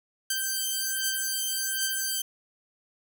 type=beating tone pair; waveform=5% pulse; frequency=1559 / 1560.3 Hz; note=G6 / G6; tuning=-10 / -9 cents; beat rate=1.3 Hz; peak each=-18 / -20 dBFS; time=0.3-2.22 s; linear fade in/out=5 ms; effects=none